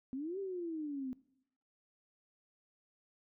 sine exponential two-way sweep, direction up then down, 251.8 to 399.4 to 251.8 Hz, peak -37 dBFS, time 0.13-1.13 s, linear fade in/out 0 ms, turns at 0.39 s, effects noise-tail reverb RT60 0.8 s tail -22 dB re dry

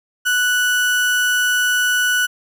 35% pulse tone, 1480 Hz, F#6, in tune, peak -13 dBFS, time 0.25-2.27 s, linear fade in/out 20 ms, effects none

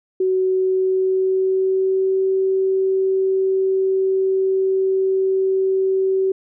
sine tone with pitch glide, 374.4 to 381.8 Hz, F#4 to G4, +20 to -46 cents, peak -15 dBFS, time 0.2-6.32 s, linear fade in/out 5 ms, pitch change +34 cents, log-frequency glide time 0.41-2.23 s, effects none

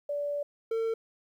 sine / triangle tone pair in turn, 579 / 452 Hz, D5 / A4, -25 / +47 cents, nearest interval major third, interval 428 cents, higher first, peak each -29 / -25 dBFS, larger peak second, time 0.09-0.43 / 0.71-0.94 s, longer first, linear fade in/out 5 ms, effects 11-bit

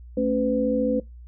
sine tone cluster, 222.6 / 276.7 / 504 Hz, A3 / C#4 / B4, +20 / -3 / +35 cents, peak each -25 / -25 / -23 dBFS, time 0.17-1 s, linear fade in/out 5 ms, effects noise-tail reverb RT60 0.2 s tail -22 dB re dry + added 60 Hz sine -40 dBFS peak until 1.27 s

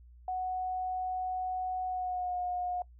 sine tone with pitch glide, 740 to 720.2 Hz, F#5 to F#5, 0 to -47 cents, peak -31 dBFS, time 0.28-2.82 s, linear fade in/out 2 ms, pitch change -47 cents, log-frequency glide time 1.86-2.38 s, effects noise-tail reverb RT60 0.1 s tail -22 dB re dry + added 60 Hz sine -52 dBFS peak until 2.99 s

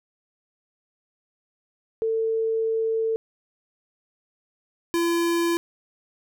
sine / square tone pair in turn, 447.4 / 339.5 Hz, A4 / F4, +29 / -49 cents, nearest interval perfect fourth, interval 478 cents, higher first, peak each -21 dBFS, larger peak neither, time 2.02-3.16 / 4.94-5.57 s, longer first, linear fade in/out 0 ms, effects none

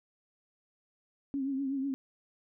sine tone with vibrato, 271.9 Hz, C#4, 33 cents flat, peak -30 dBFS, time 1.34-1.94 s, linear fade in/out 0 ms, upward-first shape triangle, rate 8.1 Hz, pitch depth 70 cents each way, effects none

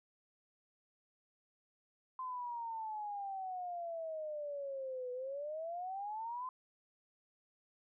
sine exponential two-way sweep, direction down then up, 1037 to 493.9 to 1037 Hz, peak -39 dBFS, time 2.19-6.49 s, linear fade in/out 2 ms, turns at 5.12 s, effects none

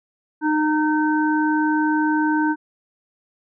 harmonic tone, 306.7 Hz, D#4, 25 cents flat, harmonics 1 / 3 / 5, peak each -18 / -23 / -25 dBFS, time 0.41-2.56 s, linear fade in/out 50 ms, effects none

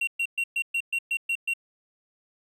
triangle tone bursts, 2743 Hz, F7, 32 cents flat, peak -22 dBFS, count 9, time 0.01-1.537 s, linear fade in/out 5 ms, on 63 ms, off 120 ms, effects none

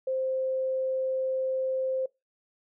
sine tone, 523.3 Hz, C5, in tune, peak -26 dBFS, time 0.07-2.06 s, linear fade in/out 5 ms, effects noise-tail reverb RT60 0.2 s tail -22 dB re dry

